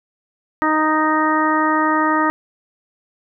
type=harmonic tone; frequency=310.7 Hz; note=D#4; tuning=2 cents flat; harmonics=1 / 2 / 3 / 4 / 5 / 6; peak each=-19 / -25 / -20 / -19 / -28 / -23 dBFS; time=0.62-2.3 s; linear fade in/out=0 ms; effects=none